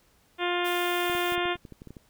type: harmonic tone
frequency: 352.5 Hz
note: F4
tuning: 16 cents sharp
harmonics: 1 / 2 / 3 / 4 / 5 / 6 / 7 / 8 / 9 / 10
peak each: -29 / -32 / -34 / -35 / -36 / -37 / -37 / -38 / -39 / -39 dBFS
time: 0.38-1.57 s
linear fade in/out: 50 ms
type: noise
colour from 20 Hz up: blue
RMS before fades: -40 dBFS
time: 0.64-1.36 s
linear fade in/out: 20 ms
type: clicks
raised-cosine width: 3 ms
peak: -30 dBFS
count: 12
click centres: 1.098 / 1.151 / 1.322 / 1.379 / 1.455 / 1.556 / 1.652 / 1.723 / 1.819 / 1.873 / 1.906 / 1.968 s
effects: pink hiss -64 dBFS RMS until 2.09 s